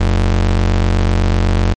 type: ring-modulated tone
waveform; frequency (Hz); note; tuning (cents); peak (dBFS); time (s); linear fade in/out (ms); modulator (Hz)
square; 65.9; C2; +13; -8; 0-1.74; 10; 24
effects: low-pass 6000 Hz 12 dB/octave + MP3 48 kbps